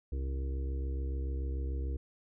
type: harmonic tone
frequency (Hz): 66.9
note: C2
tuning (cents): +39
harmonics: 1 / 2 / 4 / 5 / 6 / 7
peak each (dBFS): -32 / -47 / -49 / -48 / -52 / -50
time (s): 0.12-1.97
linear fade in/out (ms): 5
effects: none